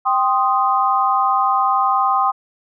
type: chord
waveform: sine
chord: C minor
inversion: second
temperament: equal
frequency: 784 / 1046.5 / 1244.5 Hz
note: G5 / C6 / Eb6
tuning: 0 / 0 / 0 cents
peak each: -18 dBFS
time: 0.05-2.32 s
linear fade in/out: 20 ms
effects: none